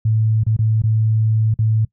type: tone with dropouts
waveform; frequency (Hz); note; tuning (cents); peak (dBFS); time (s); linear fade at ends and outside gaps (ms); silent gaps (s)
sine; 110; A2; 0; -13; 0.05-1.85; 5; 0.436-0.465 / 0.566-0.589 / 0.82-0.836 / 1.541-1.589
effects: noise-tail reverb RT60 0.1 s tail -22 dB re dry